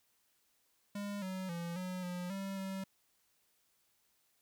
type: tone with pitch steps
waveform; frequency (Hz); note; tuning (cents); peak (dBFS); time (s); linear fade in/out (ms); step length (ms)
square; 203 / 187.3 / 170.5 / 183.4 / 178.6 / 194.8 / 192.2; G#3 / F#3 / F3 / F#3 / F3 / G3 / G3; -39 / +21 / -41 / -15 / +39 / -11 / -34; -39; 0.95-2.84; 5; 270
effects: white hiss -75 dBFS RMS until 4.41 s